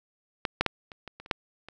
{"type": "clicks", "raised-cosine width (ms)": 0.3, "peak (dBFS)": [-10, -6, -7, -27, -24, -27, -30, -8, -27], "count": 9, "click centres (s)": [0.452, 0.61, 0.663, 0.918, 1.077, 1.2, 1.261, 1.312, 1.686], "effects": []}